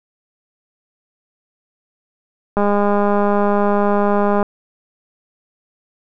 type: click train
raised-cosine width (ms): 1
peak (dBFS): -4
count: 380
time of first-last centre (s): 2.57-4.428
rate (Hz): 204
effects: none